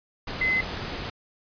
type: tone in noise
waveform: sine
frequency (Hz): 2044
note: C7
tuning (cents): -41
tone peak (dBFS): -21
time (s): 0.41-0.61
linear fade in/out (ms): 5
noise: pink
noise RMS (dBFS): -33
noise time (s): 0.27-1.1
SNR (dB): +9
effects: resampled to 11025 Hz